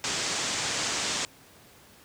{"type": "low-pass noise", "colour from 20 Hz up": "white", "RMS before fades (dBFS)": -30, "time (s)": [0.04, 1.25], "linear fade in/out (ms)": 0, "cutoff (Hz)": 7800, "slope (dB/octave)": 48, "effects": ["pink hiss -54 dBFS RMS until 2.04 s", "high-pass 80 Hz 12 dB/octave"]}